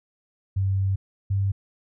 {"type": "tone pair in turn", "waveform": "sine", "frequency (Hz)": [96.7, 98.28], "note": ["G2", "G2"], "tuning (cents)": [-23, 5], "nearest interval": "unison", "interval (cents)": 28, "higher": "second", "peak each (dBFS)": -20, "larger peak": "neither", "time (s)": [[0.56, 0.96], [1.3, 1.52]], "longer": "first", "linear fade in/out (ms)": 10, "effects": []}